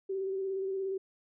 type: tone with vibrato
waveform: sine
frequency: 385.1 Hz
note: G4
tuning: 31 cents flat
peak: -31 dBFS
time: 0.09-0.98 s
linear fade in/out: 10 ms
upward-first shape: square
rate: 17 Hz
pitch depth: 21 cents each way
effects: none